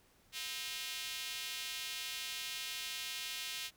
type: tone with high-pass filter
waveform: square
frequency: 143.6 Hz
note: D3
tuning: 39 cents flat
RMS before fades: -42 dBFS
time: 0.32-3.71 s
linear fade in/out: 50 ms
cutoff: 3000 Hz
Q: 1.6
effects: pink hiss -68 dBFS RMS until 3.76 s